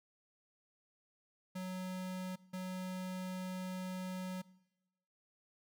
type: tone bursts at uneven times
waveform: square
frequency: 184.9 Hz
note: F#3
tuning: 1 cent flat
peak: -40 dBFS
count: 2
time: 1.55-2.36 / 2.53-4.42 s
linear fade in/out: 10 ms
effects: noise-tail reverb RT60 1.0 s tail -21 dB re dry